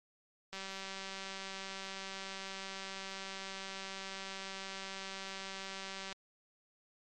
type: click train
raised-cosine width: 0.2 ms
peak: -26 dBFS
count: 1081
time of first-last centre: 0.53-6.126 s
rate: 193 Hz
effects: MP3 64 kbps